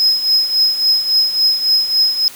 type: tone with tremolo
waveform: triangle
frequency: 5110 Hz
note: D#8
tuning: 45 cents sharp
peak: -7 dBFS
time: 0-2.28 s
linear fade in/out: 0 ms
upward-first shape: triangle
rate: 3.6 Hz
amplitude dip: 75%
effects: white hiss -36 dBFS RMS until 2.35 s